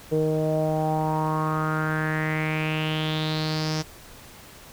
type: tone with low-pass filter sweep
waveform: sawtooth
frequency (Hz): 155.9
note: D#3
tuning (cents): +4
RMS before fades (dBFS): -25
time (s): 0.11-3.83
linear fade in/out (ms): 20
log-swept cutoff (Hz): 460 to 5600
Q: 5.4
effects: pink hiss -46 dBFS RMS until 4.72 s